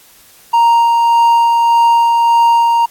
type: tone with tremolo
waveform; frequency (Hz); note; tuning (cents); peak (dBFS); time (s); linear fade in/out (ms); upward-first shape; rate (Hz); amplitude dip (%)
triangle; 932.3; A#5; 0; -4; 0.53-2.86; 10; sine; 1.7; 25
effects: white hiss -44 dBFS RMS until 2.9 s + AAC 64 kbps